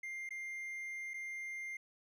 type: tone with dropouts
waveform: triangle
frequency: 2100 Hz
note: C7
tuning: 6 cents sharp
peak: -39 dBFS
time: 0.03-1.77 s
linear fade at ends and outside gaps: 5 ms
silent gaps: 0.291-0.306 / 1.136-1.14 s
effects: none